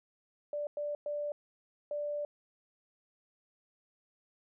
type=tone bursts at uneven times; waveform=sine; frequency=587.3 Hz; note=D5; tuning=in tune; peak=-33 dBFS; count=4; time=0.53-0.67 / 0.77-0.95 / 1.06-1.32 / 1.91-2.25 s; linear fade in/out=2 ms; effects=none